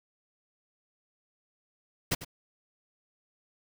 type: noise with echo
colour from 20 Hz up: pink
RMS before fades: -27 dBFS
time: 2.11-2.15 s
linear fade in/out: 10 ms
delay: 98 ms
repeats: 1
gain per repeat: -14 dB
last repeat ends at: 2.248 s
effects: none